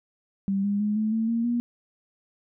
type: tone with pitch steps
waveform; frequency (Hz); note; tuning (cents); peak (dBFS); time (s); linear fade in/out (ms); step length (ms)
sine; 196 / 202.6 / 209.3 / 216.3 / 223.6 / 231.1 / 238.8; G3 / G#3 / G#3 / A3 / A3 / A#3 / A#3; 0 / -43 / +14 / -29 / +28 / -15 / +42; -22; 0.48-1.6; 0; 160
effects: none